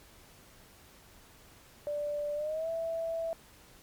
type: tone with pitch glide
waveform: sine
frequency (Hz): 587.3 to 659.2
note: D5 to E5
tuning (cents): 0 to 0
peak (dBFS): -31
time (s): 1.87-3.33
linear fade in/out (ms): 0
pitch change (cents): +200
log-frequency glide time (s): 2.35-2.69
effects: pink hiss -57 dBFS RMS until 3.82 s + MP3 96 kbps